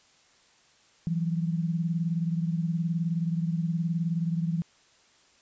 sine beating tone pair, 164.81 / 183.81 Hz, E3 / F#3, 0 / -11 cents, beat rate 19 Hz, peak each -26 / -32 dBFS, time 1.07-4.62 s, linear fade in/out 0 ms, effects white hiss -61 dBFS RMS until 5.41 s + resampled to 16000 Hz

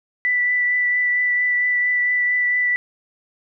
sine tone with vibrato, 1975.5 Hz, B6, in tune, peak -16 dBFS, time 0.25-2.76 s, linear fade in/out 0 ms, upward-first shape triangle, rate 4.4 Hz, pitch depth 13 cents each way, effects none

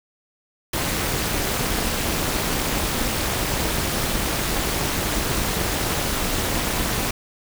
pink noise with amplitude modulation, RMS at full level -20 dBFS, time 0.73-7.11 s, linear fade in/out 5 ms, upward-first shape sine, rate 265 Hz, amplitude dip 75%, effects none

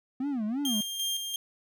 triangle tone with vibrato, 246.9 Hz, B3, in tune, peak -26 dBFS, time 0.2-0.81 s, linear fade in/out 5 ms, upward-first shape sine, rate 3 Hz, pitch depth 280 cents each way
sawtooth tone with tremolo, 3199 Hz, G7, 34 cents sharp, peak -25 dBFS, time 0.65-1.36 s, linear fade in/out 2 ms, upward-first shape square, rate 2.9 Hz, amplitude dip 45%
effects none

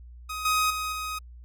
sawtooth tone with level steps, 1257 Hz, D#6, 17 cents sharp, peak -28 / -18 / -25 / -27 dBFS, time 0.29-1.19 s, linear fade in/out 10 ms, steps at 0.45 / 0.7 / 0.92 s, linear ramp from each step 5 ms, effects added 60 Hz sine -43 dBFS peak until 1.44 s + AAC 64 kbps

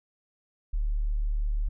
sine tone, 37.06 Hz, D1, 17 cents sharp, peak -24 dBFS, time 0.73-1.69 s, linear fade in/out 10 ms, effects none

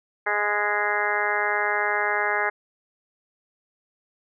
harmonic tone with a mistuned harmonic, 207.7 Hz, G#3, in tune, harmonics 2 / 3 / 4 / 5 / 6 / 7 / 8 / 9 / 10, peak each -31 / -32 / -28 / -33 / -31 / -31 / -27 / -31 / -30 dBFS, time 0.26-2.5 s, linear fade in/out 10 ms, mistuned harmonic 5, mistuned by -23 cents, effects none

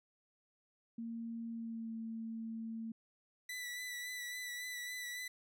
sine tone with pitch glide, 230 to 225.4 Hz, A#3 to A3, -23 to +42 cents, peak -40 dBFS, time 0.98-2.92 s, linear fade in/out 5 ms, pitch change -35 cents, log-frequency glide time 1.5-1.93 s
sawtooth tone with vibrato, 1975.5 Hz, B6, in tune, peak -38 dBFS, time 3.49-5.28 s, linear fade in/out 5 ms, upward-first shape sine, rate 3.6 Hz, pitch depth 24 cents each way
effects none

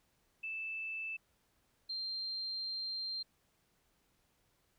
sine tone pair in turn, 2637 / 4169 Hz, E7 / C8, 0 / -7 cents, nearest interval minor sixth, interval 793 cents, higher second, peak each -38 / -37 dBFS, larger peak second, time 0.43-1.17 / 1.89-3.23 s, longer second, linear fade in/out 10 ms, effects pink hiss -75 dBFS RMS until 4.78 s

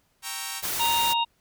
5% pulse chord, G diminished seventh, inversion none, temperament equal, 784 / 932.3 / 1108.7 / 1318.5 Hz, G5 / Bb5 / Db6 / Fb6, 0 / 0 / 0 / 0 cents, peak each -25 / -23 / -26 / -27 dBFS, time 0.22-0.63 s, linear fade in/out 50 ms
white noise, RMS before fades -29 dBFS, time 0.62-1.14 s, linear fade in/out 20 ms
harmonic tone, 932.3 Hz, A#5, in tune, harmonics 1 / 3 / 4, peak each -23 / -28 / -29 dBFS, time 0.79-1.25 s, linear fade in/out 20 ms
effects pink hiss -68 dBFS RMS until 1.4 s

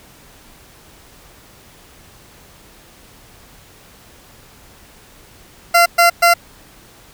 20% pulse tone bursts, 688 Hz, F5, 26 cents flat, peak -3 dBFS, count 3, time 5.74-6.34 s, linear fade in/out 10 ms, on 120 ms, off 120 ms, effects pink hiss -45 dBFS RMS until 7.13 s

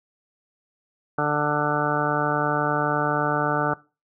harmonic tone, 148.1 Hz, D3, 15 cents sharp, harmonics 1 / 2 / 3 / 4 / 5 / 6 / 8 / 9 / 10, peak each -29 / -29 / -29 / -29 / -29 / -29 / -29 / -29 / -29 dBFS, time 1.18-3.74 s, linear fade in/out 5 ms, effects noise-tail reverb RT60 0.3 s tail -20 dB re dry

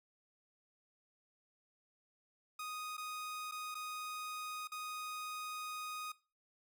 sawtooth tone with dropouts, 1244.5 Hz, D#6, in tune, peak -38 dBFS, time 2.59-6.12 s, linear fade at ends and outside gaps 5 ms, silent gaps 2.969-2.978 / 3.513-3.52 / 3.745-3.751 / 4.674-4.718 s, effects noise-tail reverb RT60 0.3 s tail -19 dB re dry

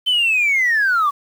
sine linear sweep, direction down, 3090 to 1108.7 Hz, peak -12 dBFS, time 0.06-1.11 s, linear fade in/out 20 ms, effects tanh soft clip ceiling -11 dBFS + 7-bit

